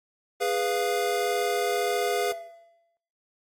square chord, F diminished, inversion first, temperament equal with one note detuned, 412.2 / 493.9 / 698.5 Hz, Ab4 / Cb5 / F5, -13 / 0 / 0 cents, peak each -29 dBFS, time 0.4-2.33 s, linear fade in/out 20 ms
triangle tone with exponential decay, 676 Hz, E5, 43 cents sharp, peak -31 dBFS, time 2.32-2.97 s, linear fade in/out 0 ms, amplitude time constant 140 ms
effects noise-tail reverb RT60 0.7 s tail -19 dB re dry + AAC 64 kbps

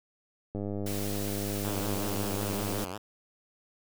click train, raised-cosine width 2 ms, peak -22 dBFS, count 232, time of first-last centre 0.55-2.837 s, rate 101 Hz
white noise, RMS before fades -39 dBFS, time 0.86-2.85 s, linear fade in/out 5 ms
5% pulse tone with vibrato, 99.2 Hz, G2, 21 cents sharp, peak -25 dBFS, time 1.64-2.98 s, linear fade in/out 10 ms, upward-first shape triangle, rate 5.4 Hz, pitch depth 220 cents each way
effects none

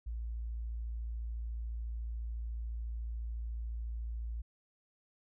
sine tone, 57 Hz, A#1, 38 cents flat, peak -36 dBFS, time 0.06-4.42 s, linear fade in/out 10 ms, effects none

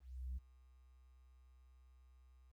sine tone with ADSR envelope, 63.6 Hz, C2, 48 cents flat, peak -38 dBFS, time 0-2.52 s, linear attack 370 ms, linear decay 19 ms, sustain -24 dB, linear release 14 ms, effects tanh soft clip ceiling -39 dBFS + 13-bit

